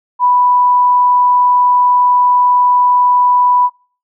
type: tone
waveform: sine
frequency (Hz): 987.8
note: B5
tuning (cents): 0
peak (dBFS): -7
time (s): 0.19-3.7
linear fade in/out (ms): 50
effects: noise-tail reverb RT60 0.4 s tail -24 dB re dry